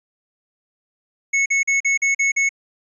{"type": "tone bursts", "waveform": "square", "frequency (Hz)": 2200, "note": "C#7", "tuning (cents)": -14, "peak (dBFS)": -16, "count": 7, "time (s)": [1.33, 2.492], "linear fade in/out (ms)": 10, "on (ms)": 130, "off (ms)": 42, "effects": ["resampled to 22050 Hz"]}